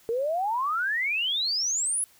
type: exponential sweep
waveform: sine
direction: up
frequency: 445.4 to 10850 Hz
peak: -24 dBFS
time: 0.09-2.04 s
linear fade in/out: 0 ms
effects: white hiss -58 dBFS RMS until 2.19 s